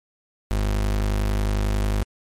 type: tone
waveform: 35% pulse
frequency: 51.1 Hz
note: G#1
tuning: 27 cents flat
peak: -18 dBFS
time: 0.51-2.03 s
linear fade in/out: 0 ms
effects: MP3 64 kbps